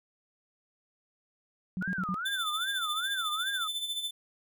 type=tone bursts; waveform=sine; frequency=185 Hz; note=F#3; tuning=in tune; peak=-30 dBFS; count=4; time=1.77-2.143 s; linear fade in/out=0 ms; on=55 ms; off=51 ms
type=tone with vibrato; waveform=sine; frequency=1400 Hz; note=F6; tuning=4 cents sharp; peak=-32 dBFS; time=1.81-3.68 s; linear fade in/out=10 ms; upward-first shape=sine; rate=2.5 Hz; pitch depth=260 cents each way
type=tone with tremolo; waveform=45% pulse; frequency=3524 Hz; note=A7; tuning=2 cents sharp; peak=-30 dBFS; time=2.25-4.11 s; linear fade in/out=10 ms; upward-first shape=sine; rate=14 Hz; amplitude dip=60%
effects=none